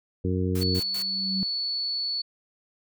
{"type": "harmonic tone", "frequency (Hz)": 92.1, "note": "F#2", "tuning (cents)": -7, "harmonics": [1, 2, 3, 4, 5], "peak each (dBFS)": [-26, -29, -31, -32, -33], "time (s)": [0.24, 0.8], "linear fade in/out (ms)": 10}
{"type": "noise bursts", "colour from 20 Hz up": "white", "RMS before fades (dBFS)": -38, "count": 3, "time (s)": [0.55, 1.025], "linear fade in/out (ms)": 5, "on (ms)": 85, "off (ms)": 110}
{"type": "tone with exponential growth", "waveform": "sine", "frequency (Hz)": 191.5, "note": "G3", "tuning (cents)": -40, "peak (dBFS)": -24, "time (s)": [0.6, 1.43], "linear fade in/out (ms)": 0, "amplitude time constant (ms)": 180}
{"type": "tone", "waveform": "sine", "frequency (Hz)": 4435, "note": "C#8", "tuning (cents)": 0, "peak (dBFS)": -26, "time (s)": [0.61, 2.22], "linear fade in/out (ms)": 10}
{"effects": []}